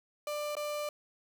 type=tone with dropouts; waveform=35% pulse; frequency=593 Hz; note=D5; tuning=17 cents sharp; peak=-32 dBFS; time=0.27-0.89 s; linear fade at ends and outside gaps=2 ms; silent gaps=0.553-0.567 s; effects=none